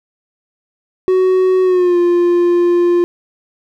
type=tone with pitch glide; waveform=triangle; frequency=372.4 to 349.5 Hz; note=F#4 to F4; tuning=+11 to +1 cents; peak=-7 dBFS; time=1.08-3.04 s; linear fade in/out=0 ms; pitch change=-110 cents; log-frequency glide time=1.63-1.98 s; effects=none